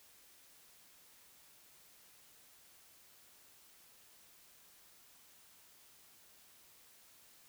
silence, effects white hiss -63 dBFS RMS until 7.48 s

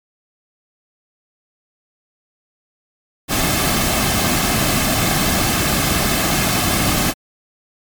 pink noise with comb filter, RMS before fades -17 dBFS, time 3.28-7.14 s, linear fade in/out 50 ms, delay 2.1 ms, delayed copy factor -0.5, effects MP3 96 kbps

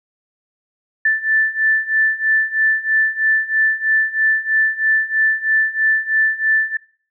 sine beating tone pair, 1760 / 1763.1 Hz, A6 / A6, 0 / +3 cents, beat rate 3.1 Hz, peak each -18 / -16 dBFS, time 1.05-6.77 s, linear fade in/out 5 ms, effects noise-tail reverb RT60 0.5 s tail -23 dB re dry

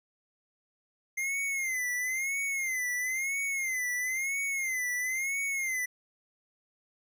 square tone with vibrato, 2093 Hz, C7, in tune, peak -30 dBFS, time 1.17-5.86 s, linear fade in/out 10 ms, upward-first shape sine, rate 1 Hz, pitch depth 110 cents each way, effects none

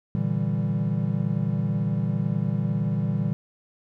triangle chord, E half-diminished seventh, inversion second, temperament equal, 116.54 / 146.83 / 164.81 / 196 Hz, Bb2 / D3 / E3 / G3, 0 / 0 / 0 / 0 cents, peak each -26 dBFS, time 0.15-3.33 s, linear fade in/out 0 ms, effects none

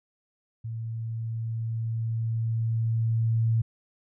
sine tone with level ramp, 113.5 Hz, A#2, 46 cents flat, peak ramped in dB -31 to -20 dBFS, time 0.64-3.62 s, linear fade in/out 10 ms, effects none

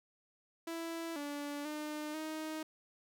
sawtooth tone with pitch steps, 331.3 / 289.1 / 302.2 / 312.9 Hz, E4 / D4 / D4 / D#4, +9 / -27 / +50 / +10 cents, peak -35 dBFS, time 0.67-2.63 s, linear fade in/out 5 ms, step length 490 ms, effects none

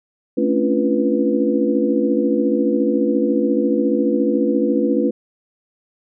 sine tone cluster, 219.9 / 272.1 / 286.4 / 343.6 / 491.9 Hz, A3 / C#4 / D4 / F4 / B4, -1 / -32 / -43 / -28 / -7 cents, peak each -21 dBFS, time 0.37-5.11 s, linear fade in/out 10 ms, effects none

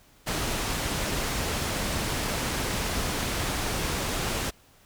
pink low-pass noise, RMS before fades -29 dBFS, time 0.26-4.51 s, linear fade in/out 20 ms, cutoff 11000 Hz, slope 12 dB/octave, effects pink hiss -58 dBFS RMS until 4.85 s

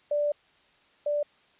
sine tone pair in turn, 587.3 / 587.3 Hz, D5 / D5, 0 / 0 cents, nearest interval unison, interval 0 cents, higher neither, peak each -23 / -24 dBFS, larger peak first, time 0.11-0.32 / 1.06-1.23 s, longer first, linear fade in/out 5 ms, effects white hiss -62 dBFS RMS until 1.59 s + resampled to 8000 Hz

